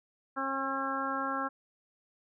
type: harmonic tone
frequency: 270.2 Hz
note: C#4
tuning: 44 cents flat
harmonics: 1 / 2 / 3 / 4 / 5 / 6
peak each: -38 / -40 / -39 / -36 / -35 / -40 dBFS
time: 0.36-1.49 s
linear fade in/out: 20 ms
effects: none